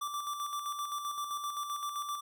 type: tone with tremolo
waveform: square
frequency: 1170 Hz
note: D6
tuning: 7 cents flat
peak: -34 dBFS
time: 0.01-2.21 s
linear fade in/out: 10 ms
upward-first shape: square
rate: 7.7 Hz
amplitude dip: 45%
effects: none